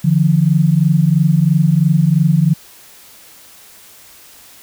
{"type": "tone pair together", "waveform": "sine", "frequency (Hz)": [148.21, 171.2], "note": ["D3", "F3"], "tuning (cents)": [16, -34], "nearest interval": "major second", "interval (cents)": 250, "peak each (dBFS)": -12, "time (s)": [0.04, 2.54], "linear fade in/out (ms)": 10, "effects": ["white hiss -42 dBFS RMS until 4.62 s"]}